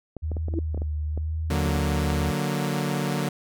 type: clicks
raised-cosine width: 2 ms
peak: -21 dBFS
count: 12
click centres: 0.167 / 0.317 / 0.368 / 0.484 / 0.539 / 0.746 / 0.776 / 0.819 / 1.176 / 1.659 / 1.691 / 1.758 s
type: tone with vibrato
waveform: sine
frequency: 77.78 Hz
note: D#2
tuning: in tune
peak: -25 dBFS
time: 0.22-2.32 s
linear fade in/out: 20 ms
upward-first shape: sine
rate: 1 Hz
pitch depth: 47 cents each way
type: tone with exponential growth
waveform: sine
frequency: 328.7 Hz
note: E4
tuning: 5 cents flat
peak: -20 dBFS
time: 0.48-0.59 s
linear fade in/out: 2 ms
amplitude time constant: 22 ms
type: chord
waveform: sawtooth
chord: D augmented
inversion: none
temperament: equal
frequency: 146.83 / 185 / 233.1 Hz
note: D3 / F#3 / A#3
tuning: 0 / 0 / 0 cents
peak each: -23 / -25 / -27 dBFS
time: 1.5-3.29 s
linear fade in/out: 5 ms
effects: none